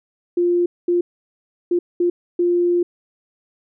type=tone bursts at uneven times; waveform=sine; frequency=350 Hz; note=F4; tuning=4 cents sharp; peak=-14 dBFS; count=5; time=0.37-0.66 / 0.88-1.01 / 1.71-1.79 / 2-2.1 / 2.39-2.83 s; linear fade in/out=5 ms; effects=none